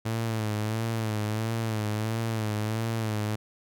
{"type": "tone with vibrato", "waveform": "sawtooth", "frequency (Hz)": 110, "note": "A2", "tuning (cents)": 0, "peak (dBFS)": -23, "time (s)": [0.05, 3.36], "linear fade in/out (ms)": 10, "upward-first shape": "sine", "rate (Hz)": 1.5, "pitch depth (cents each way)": 65, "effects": []}